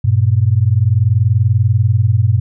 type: tone pair together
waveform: sine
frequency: 97.83 / 118.2 Hz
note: G2 / A#2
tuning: -3 / +24 cents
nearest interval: minor third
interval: 327 cents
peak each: -12 dBFS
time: 0.04-2.4 s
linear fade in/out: 10 ms
effects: none